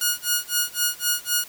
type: tone with tremolo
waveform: 5% pulse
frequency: 1442 Hz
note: F#6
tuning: 45 cents flat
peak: -7 dBFS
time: 0.01-1.44 s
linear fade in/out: 2 ms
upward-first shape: sine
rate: 3.9 Hz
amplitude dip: 100%
effects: white hiss -44 dBFS RMS until 1.48 s